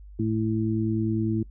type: harmonic tone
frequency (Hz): 110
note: A2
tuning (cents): 0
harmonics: 1 / 2 / 3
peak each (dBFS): -27 / -27 / -27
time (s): 0.19-1.43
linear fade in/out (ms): 5
effects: noise-tail reverb RT60 0.1 s tail -22 dB re dry + added 50 Hz sine -42 dBFS peak until 1.5 s